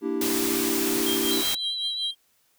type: chord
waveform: triangle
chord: E half-diminished seventh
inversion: second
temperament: equal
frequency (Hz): 233.1 / 293.7 / 329.6 / 392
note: Bb3 / D4 / E4 / G4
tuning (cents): 0 / 0 / 0 / 0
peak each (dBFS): -31 / -28 / -28 / -27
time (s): 0.01-1.44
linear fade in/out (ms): 50
type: noise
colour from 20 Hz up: white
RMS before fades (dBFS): -28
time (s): 0.21-1.55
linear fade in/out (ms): 5
type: tone with tremolo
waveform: triangle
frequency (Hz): 3200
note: G7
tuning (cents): +35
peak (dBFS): -24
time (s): 1.06-2.15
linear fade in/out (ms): 5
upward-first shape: triangle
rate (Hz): 5.3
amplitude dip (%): 95
type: tone with vibrato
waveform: sine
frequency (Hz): 3951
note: B7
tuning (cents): 0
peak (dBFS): -28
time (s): 1.31-2.11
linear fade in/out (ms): 5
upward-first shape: sine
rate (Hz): 7.6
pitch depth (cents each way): 22
effects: white hiss -66 dBFS RMS until 2.58 s